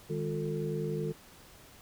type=tone cluster; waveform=sine; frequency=154.1 / 204.9 / 357.3 / 444.7 Hz; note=D#3 / G#3 / F4 / A4; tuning=-16 / -23 / +40 / +18 cents; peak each=-34 / -40 / -38 / -36 dBFS; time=0.09-1.13 s; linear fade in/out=20 ms; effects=pink hiss -55 dBFS RMS until 1.81 s

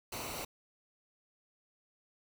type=noise with comb filter; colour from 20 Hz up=pink; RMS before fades=-41 dBFS; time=0.12-0.45 s; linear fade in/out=5 ms; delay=0.59 ms; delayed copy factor=-0.6; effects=none

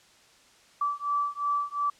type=beating tone pair; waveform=sine; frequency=1157 / 1159.8 Hz; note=D6 / D6; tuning=-26 / -22 cents; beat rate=2.8 Hz; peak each=-29 dBFS; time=0.81-1.9 s; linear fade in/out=5 ms; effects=white hiss -58 dBFS RMS until 1.99 s + low-pass 7000 Hz 12 dB/octave

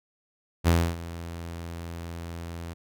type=tone with ADSR envelope; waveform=sawtooth; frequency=84.4 Hz; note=E2; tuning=41 cents sharp; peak=-13 dBFS; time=0.64-2.74 s; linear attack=36 ms; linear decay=280 ms; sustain=-18 dB; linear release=16 ms; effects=none

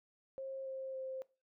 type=tone with pitch steps; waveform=sine; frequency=535 / 530.1 / 525.2 Hz; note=C5 / C5 / C5; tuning=+38 / +23 / +6 cents; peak=-40 dBFS; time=0.38-1.22 s; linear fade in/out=0 ms; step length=280 ms; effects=noise-tail reverb RT60 0.3 s tail -20 dB re dry

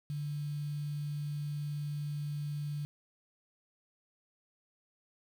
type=tone with quantisation; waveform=sine; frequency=146.83 Hz; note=D3; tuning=in tune; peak=-34 dBFS; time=0.1-2.85 s; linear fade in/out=0 ms; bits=9; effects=none

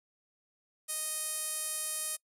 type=tone with band-pass filter; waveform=sawtooth; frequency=622.3 Hz; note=D#5; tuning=in tune; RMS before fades=-36 dBFS; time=0.88-2.17 s; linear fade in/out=20 ms; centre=10000 Hz; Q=3.1; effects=noise-tail reverb RT60 0.1 s tail -25 dB re dry

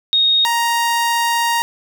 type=tone pair in turn; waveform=sine / sawtooth; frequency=3729 / 935.5 Hz; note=A#7 / A#5; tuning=0 / +6 cents; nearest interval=2 octaves; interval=2394 cents; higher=first; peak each=-11 dBFS; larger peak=neither; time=0.13-0.45 / 0.45-1.62 s; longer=second; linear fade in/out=0 ms; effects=none

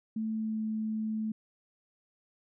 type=tone with pitch glide; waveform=sine; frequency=220 to 218 Hz; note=A3 to A3; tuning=0 to -16 cents; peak=-30 dBFS; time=0.16-1.32 s; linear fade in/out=5 ms; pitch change=-16 cents; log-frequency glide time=0.32-0.62 s; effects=none

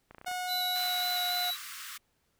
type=clicks; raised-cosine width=0.5 ms; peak=-33 dBFS; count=7; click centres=0.11 / 0.147 / 0.183 / 0.214 / 0.246 / 0.282 / 0.314 s
type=tone with pitch glide; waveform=sawtooth; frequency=728 to 719.2 Hz; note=F#5 to F#5; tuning=-28 to -49 cents; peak=-29 dBFS; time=0.26-1.51 s; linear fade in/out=10 ms; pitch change=-21 cents; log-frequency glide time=0.74-1.27 s
type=tone with vibrato; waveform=square; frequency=3951 Hz; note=B7; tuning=in tune; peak=-31 dBFS; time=0.47-1.57 s; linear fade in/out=50 ms; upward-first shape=square; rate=3.6 Hz; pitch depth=15 cents each way
type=high-pass noise; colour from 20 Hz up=pink; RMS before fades=-43 dBFS; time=0.75-1.98 s; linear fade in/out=10 ms; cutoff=1100 Hz; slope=96 dB/octave
effects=pink hiss -74 dBFS RMS until 2.39 s

